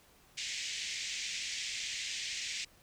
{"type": "band-pass noise", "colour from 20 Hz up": "pink", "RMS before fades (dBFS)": -39, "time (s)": [0.37, 2.65], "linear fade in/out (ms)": 10, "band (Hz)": [2000, 7500], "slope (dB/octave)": 48, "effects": ["pink hiss -63 dBFS RMS until 2.82 s"]}